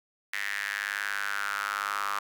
sawtooth tone with high-pass filter sweep, 101.1 Hz, G#2, 46 cents flat, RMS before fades -32 dBFS, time 0.33-2.19 s, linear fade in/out 5 ms, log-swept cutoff 1900 to 1200 Hz, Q 5.7, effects none

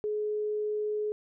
sine tone, 422.7 Hz, G#4, 31 cents sharp, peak -28 dBFS, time 0.04-1.12 s, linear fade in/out 0 ms, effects none

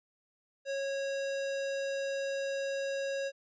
square tone, 549 Hz, C#5, 17 cents flat, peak -33 dBFS, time 0.65-3.32 s, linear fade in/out 50 ms, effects resampled to 16000 Hz

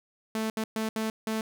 sawtooth tone bursts at uneven times, 220 Hz, A3, in tune, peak -24 dBFS, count 5, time 0.35-0.5 / 0.57-0.64 / 0.76-0.89 / 0.96-1.1 / 1.27-1.41 s, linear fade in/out 2 ms, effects none

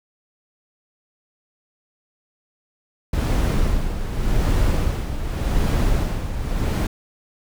brown noise with tremolo, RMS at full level -17 dBFS, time 3.13-6.87 s, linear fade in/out 5 ms, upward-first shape sine, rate 0.86 Hz, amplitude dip 65%, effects none

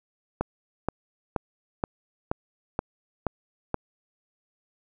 click train, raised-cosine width 1 ms, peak -11 dBFS, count 8, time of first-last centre 0.41-3.743 s, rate 2.1 Hz, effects none

